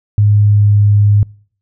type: tone with pitch glide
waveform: sine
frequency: 103.83 to 103.05 Hz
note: G#2 to G#2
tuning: 0 to -13 cents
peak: -6 dBFS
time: 0.18-1.23 s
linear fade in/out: 0 ms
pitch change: -13 cents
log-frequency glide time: 0.38-0.75 s
effects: noise-tail reverb RT60 0.5 s tail -25 dB re dry